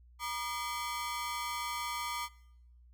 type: ring-modulated tone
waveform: sawtooth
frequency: 1083 Hz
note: C#6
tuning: 41 cents flat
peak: -28 dBFS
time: 0.19-2.29 s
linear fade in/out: 50 ms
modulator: 127 Hz
effects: noise-tail reverb RT60 0.8 s tail -21 dB re dry + added 60 Hz sine -56 dBFS peak until 2.93 s